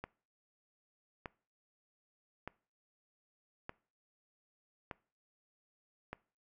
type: click train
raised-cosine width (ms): 0.5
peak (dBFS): -26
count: 6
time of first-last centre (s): 0.04-6.13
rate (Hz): 0.821
effects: noise-tail reverb RT60 0.4 s tail -22 dB re dry